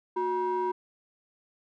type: ring-modulated tone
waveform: triangle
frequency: 297.3 Hz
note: D4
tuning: 21 cents sharp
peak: -21 dBFS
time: 0.16-0.72 s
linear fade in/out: 10 ms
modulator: 663 Hz
effects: none